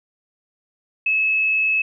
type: tone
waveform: sine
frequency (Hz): 2591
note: E7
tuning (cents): -30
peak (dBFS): -16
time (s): 1.06-1.82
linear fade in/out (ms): 5
effects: none